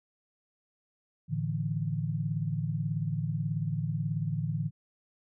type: chord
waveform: sine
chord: A suspended fourth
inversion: none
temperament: just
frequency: 110 / 146.67 / 165 Hz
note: A2 / D3 / E3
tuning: 0 / -2 / +2 cents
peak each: -34 / -32 / -33 dBFS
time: 1.28-4.71 s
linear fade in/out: 50 ms
effects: none